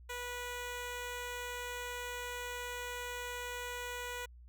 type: tone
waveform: 10% pulse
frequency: 489.2 Hz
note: B4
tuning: 16 cents flat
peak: -31 dBFS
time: 0.09-4.26 s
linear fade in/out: 10 ms
effects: added 60 Hz sine -52 dBFS peak until 4.48 s